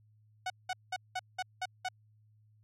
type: tone bursts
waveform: sawtooth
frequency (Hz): 740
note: F#5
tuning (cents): 0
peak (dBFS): -29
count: 7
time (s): 0.46-1.887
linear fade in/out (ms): 5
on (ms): 41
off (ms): 190
effects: added 107 Hz sine -62 dBFS peak until 2.63 s + low-pass 7000 Hz 12 dB/octave